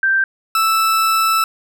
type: tone pair in turn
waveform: sine / 40% pulse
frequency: 1568 / 1318.5 Hz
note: G6 / E6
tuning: 0 / 0 cents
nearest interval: minor third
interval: 300 cents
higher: first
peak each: -12 dBFS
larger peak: neither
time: 0.03-0.24 / 0.55-1.44 s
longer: second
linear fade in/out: 2 ms
effects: none